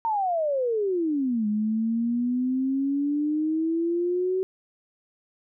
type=exponential two-way sweep; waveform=sine; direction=down then up; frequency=927 to 208.3 to 378.9 Hz; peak=-22 dBFS; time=0.05-4.43 s; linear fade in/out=0 ms; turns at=1.47 s; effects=none